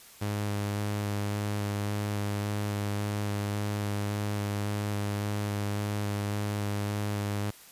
sawtooth tone with vibrato, 102.9 Hz, G#2, 16 cents flat, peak -25 dBFS, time 0.21-7.51 s, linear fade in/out 10 ms, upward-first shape square, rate 1.8 Hz, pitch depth 10 cents each way, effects white hiss -52 dBFS RMS until 7.71 s + resampled to 32000 Hz

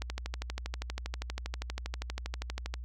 click train, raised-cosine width 0.2 ms, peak -19 dBFS, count 35, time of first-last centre 0.02-2.74 s, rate 12.5 Hz, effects added 60 Hz sine -38 dBFS peak until 2.84 s

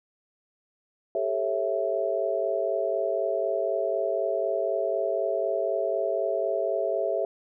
sine chord, A dominant seventh, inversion third, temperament just, 396 / 440 / 550 / 660 Hz, G4 / A4 / C#5 / E5, +18 / 0 / -14 / +2 cents, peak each -31 / -32 / -30 / -27 dBFS, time 1.15-7.25 s, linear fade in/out 2 ms, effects none

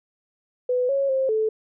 sine tone with pitch steps, 498.9 / 551 / 530 / 436.7 Hz, B4 / C#5 / C5 / A4, +17 / -11 / +22 / -13 cents, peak -19 dBFS, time 0.69-1.49 s, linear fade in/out 5 ms, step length 200 ms, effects none

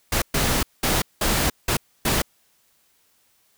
pink noise bursts at uneven times, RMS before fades -21 dBFS, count 6, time 0.12-0.22 / 0.34-0.63 / 0.83-1.02 / 1.21-1.5 / 1.68-1.77 / 2.05-2.22 s, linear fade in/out 5 ms, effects white hiss -63 dBFS RMS until 3.57 s

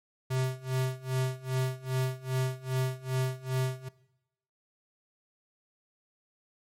square tone with tremolo, 130 Hz, C3, 11 cents flat, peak -26 dBFS, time 0.3-3.89 s, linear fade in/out 10 ms, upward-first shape sine, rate 2.5 Hz, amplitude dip 95%, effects noise-tail reverb RT60 0.9 s tail -19 dB re dry + MP3 64 kbps

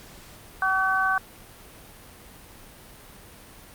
harmonic tone, 380.5 Hz, F#4, 48 cents sharp, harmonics 2 / 3 / 4, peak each -27 / -25 / -23 dBFS, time 0.62-1.18 s, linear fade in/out 2 ms, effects pink hiss -47 dBFS RMS until 3.74 s + Opus 48 kbps

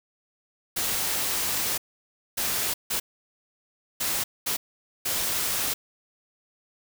white noise bursts at uneven times, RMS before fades -27 dBFS, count 6, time 0.76-1.78 / 2.37-2.74 / 2.9-3 / 4-4.24 / 4.46-4.57 / 5.05-5.74 s, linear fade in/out 10 ms, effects none

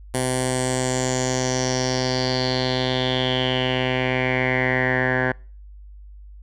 10% pulse tone with low-pass filter sweep, 128.1 Hz, C3, 36 cents flat, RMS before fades -22 dBFS, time 0.14-5.32 s, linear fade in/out 5 ms, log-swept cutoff 10000 to 1600 Hz, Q 5.7, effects noise-tail reverb RT60 0.4 s tail -26 dB re dry + added 50 Hz sine -39 dBFS peak until 6.42 s

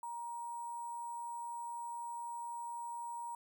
sine tone with sample-and-hold, 944 Hz, A#5, 22 cents sharp, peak -40 dBFS, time 0.03-3.35 s, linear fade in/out 2 ms, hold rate 8820 Hz, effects none

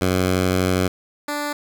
10% pulse tone pair in turn, 92.3 / 293 Hz, F#2 / D4, -4 / -4 cents, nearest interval octave + minor sixth, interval 2000 cents, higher second, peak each -9 / -15 dBFS, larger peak first, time 0.01-0.88 / 1.28-1.53 s, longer first, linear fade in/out 5 ms, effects none

